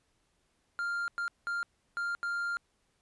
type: tone bursts at uneven times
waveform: triangle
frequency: 1396.9 Hz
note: F6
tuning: in tune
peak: -29 dBFS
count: 5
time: 0.79-1.08 / 1.18-1.28 / 1.47-1.63 / 1.97-2.15 / 2.23-2.57 s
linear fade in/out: 0 ms
effects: pink hiss -74 dBFS RMS until 3.01 s + resampled to 24000 Hz